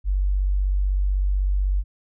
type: tone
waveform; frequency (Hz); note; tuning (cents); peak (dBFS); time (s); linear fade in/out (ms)
sine; 48; G1; -36; -18; 0.04-1.84; 50
effects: none